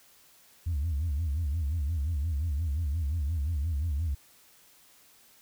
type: tone with vibrato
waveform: sine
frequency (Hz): 76.7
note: D#2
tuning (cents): -24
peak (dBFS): -25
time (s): 0.66-4.15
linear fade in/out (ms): 10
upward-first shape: sine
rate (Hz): 5.7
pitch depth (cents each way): 200
effects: tanh soft clip ceiling -24 dBFS + white hiss -59 dBFS RMS until 5.41 s